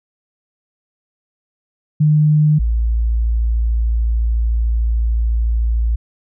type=tone pair in turn; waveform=sine; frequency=151.7 / 56.82 Hz; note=D#3 / A#1; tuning=-44 / -44 cents; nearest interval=octave + perfect fourth; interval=1700 cents; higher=first; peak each=-9 / -13 dBFS; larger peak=first; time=2-2.59 / 2.59-5.96 s; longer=second; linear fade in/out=10 ms; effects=none